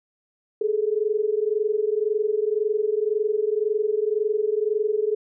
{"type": "tone pair together", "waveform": "sine", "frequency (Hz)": [415.3, 437.2], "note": ["G#4", "A4"], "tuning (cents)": [0, -11], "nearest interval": "minor second", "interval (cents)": 89, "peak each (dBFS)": -23, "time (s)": [0.61, 5.15], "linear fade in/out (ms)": 5, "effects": []}